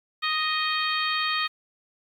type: harmonic tone with a mistuned harmonic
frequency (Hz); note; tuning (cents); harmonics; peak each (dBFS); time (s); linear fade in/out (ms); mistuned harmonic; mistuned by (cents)
622.3; D#5; 0; 2 / 3 / 4 / 5 / 6 / 7; -28 / -30 / -31 / -32 / -33 / -33; 0.22-1.48; 20; 5; +33
effects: 9-bit